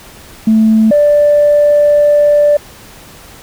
sine tone pair in turn, 220 / 587.3 Hz, A3 / D5, 0 / 0 cents, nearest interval octave + perfect fourth, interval 1700 cents, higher second, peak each -4 dBFS, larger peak neither, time 0.47-0.91 / 0.91-2.57 s, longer second, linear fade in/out 5 ms, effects tanh soft clip ceiling -1 dBFS + pink hiss -36 dBFS RMS until 3.42 s

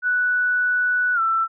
sine tone with pitch glide, 1480 to 1333.9 Hz, F#6 to E6, 0 to +20 cents, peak -17 dBFS, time 0.02-1.48 s, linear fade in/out 50 ms, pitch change -180 cents, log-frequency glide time 1.14-1.2 s, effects none

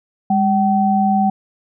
sine tone pair together, 202.6 / 765 Hz, G#3 / G5, -43 / -42 cents, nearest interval octave + major seventh, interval 2301 cents, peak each -15 dBFS, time 0.3-1.3 s, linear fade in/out 5 ms, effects none

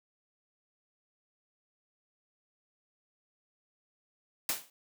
white noise with exponential decay, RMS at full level -27 dBFS, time 4.49-4.7 s, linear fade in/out 2 ms, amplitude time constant 45 ms, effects high-pass 200 Hz 12 dB/octave

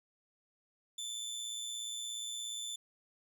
25% pulse tone with amplitude modulation, 3520 Hz, A7, in tune, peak -33 dBFS, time 0.98-2.76 s, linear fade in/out 5 ms, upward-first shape sine, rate 117 Hz, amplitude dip 45%, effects none

